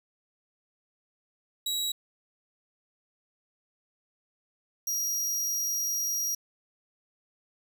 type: tone pair in turn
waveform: sawtooth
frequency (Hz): 3873 / 5715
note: B7 / F8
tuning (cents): -35 / +39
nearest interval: perfect fifth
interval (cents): 674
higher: second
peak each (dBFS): -25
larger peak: neither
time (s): 1.66-1.92 / 4.87-6.35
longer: second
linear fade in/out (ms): 5
effects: none